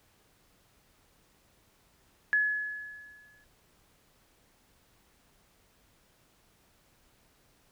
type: tone with exponential decay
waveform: sine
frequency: 1700 Hz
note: G#6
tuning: 40 cents sharp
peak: -21 dBFS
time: 2.33-3.44 s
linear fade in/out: 0 ms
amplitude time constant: 240 ms
effects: pink hiss -66 dBFS RMS until 7.71 s